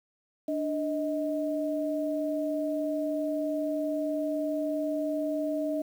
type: tone pair together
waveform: sine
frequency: 295.5 / 627.7 Hz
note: D4 / D#5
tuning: +11 / +15 cents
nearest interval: octave + minor second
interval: 1304 cents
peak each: -30 / -30 dBFS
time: 0.48-5.82 s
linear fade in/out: 5 ms
effects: 9-bit